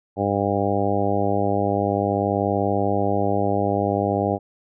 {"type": "harmonic tone", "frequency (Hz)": 100.5, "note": "G2", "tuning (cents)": 44, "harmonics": [1, 2, 3, 4, 5, 6, 7, 8], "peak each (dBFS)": [-27, -27, -27, -27, -27, -27, -27, -27], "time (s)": [0.16, 4.39], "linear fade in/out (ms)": 50, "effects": []}